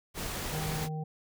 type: noise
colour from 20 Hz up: pink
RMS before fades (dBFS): -36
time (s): 0.14-0.89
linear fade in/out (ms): 50
type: harmonic tone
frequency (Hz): 155.56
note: D#3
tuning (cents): 0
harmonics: 1 / 3 / 5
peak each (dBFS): -33 / -44 / -43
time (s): 0.52-1.04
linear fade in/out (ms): 10
effects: none